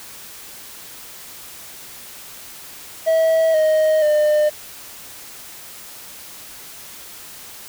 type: tone with pitch steps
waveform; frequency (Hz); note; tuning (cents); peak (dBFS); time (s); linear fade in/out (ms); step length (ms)
triangle; 647 / 624.6 / 603; E5 / D#5 / D5; -32 / +7 / +46; -11; 3.06-4.5; 20; 480
effects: white hiss -38 dBFS RMS until 7.68 s